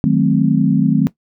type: chord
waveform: sine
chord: D# diminished seventh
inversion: none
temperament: equal with one note detuned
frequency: 155.56 / 185 / 216.7 / 261.6 Hz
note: D#3 / F#3 / A3 / C4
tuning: 0 / 0 / -26 / 0 cents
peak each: -16 dBFS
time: 0.04-1.07 s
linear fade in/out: 0 ms
effects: noise-tail reverb RT60 0.1 s tail -17 dB re dry